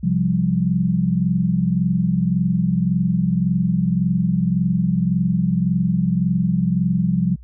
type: chord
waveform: sine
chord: C suspended fourth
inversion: none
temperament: just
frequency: 130.81 / 174.42 / 196.22 Hz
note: C3 / F3 / G3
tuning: 0 / -2 / +2 cents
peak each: -23 / -18 / -21 dBFS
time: 0.03-7.36 s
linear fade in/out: 10 ms
effects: added 60 Hz sine -38 dBFS peak until 7.43 s